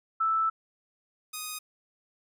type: tone pair in turn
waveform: sine / 5% pulse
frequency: 1318.5 / 1244.5 Hz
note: E6 / D#6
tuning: 0 / 0 cents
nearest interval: minor second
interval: 100 cents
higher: first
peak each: -23 / -23 dBFS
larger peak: neither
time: 0.2-0.5 / 1.33-1.59 s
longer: first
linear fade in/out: 10 ms
effects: none